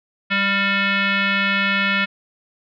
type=tone with frequency modulation; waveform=sine; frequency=196.2 Hz; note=G3; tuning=2 cents sharp; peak=-16 dBFS; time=0.3-2.06 s; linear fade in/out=20 ms; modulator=794 Hz; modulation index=3.5; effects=none